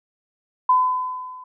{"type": "tone with level ramp", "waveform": "sine", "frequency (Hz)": 1012, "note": "B5", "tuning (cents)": 42, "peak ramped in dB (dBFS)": [-11, -37], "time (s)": [0.69, 1.44], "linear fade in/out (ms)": 5, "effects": []}